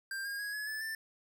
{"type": "tone with pitch steps", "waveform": "square", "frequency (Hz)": [1586, 1622.1, 1659.1, 1696.9, 1735.5, 1775.1], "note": ["G6", "G#6", "G#6", "G#6", "A6", "A6"], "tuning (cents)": [20, -41, -2, 37, -24, 15], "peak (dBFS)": -37, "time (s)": [0.11, 0.95], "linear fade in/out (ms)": 2, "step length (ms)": 140, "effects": []}